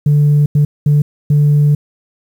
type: tone bursts at uneven times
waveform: sine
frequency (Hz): 146.83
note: D3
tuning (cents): 0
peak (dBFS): -5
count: 4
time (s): 0.06-0.46 / 0.55-0.65 / 0.86-1.02 / 1.3-1.75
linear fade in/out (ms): 5
effects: tanh soft clip ceiling -5 dBFS + 7-bit